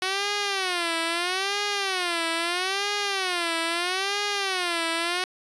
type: tone with vibrato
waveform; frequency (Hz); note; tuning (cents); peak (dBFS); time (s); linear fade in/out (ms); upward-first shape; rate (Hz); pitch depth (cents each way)
5% pulse; 368; F#4; -9; -13; 0.02-5.24; 2; sine; 0.77; 190
effects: resampled to 22050 Hz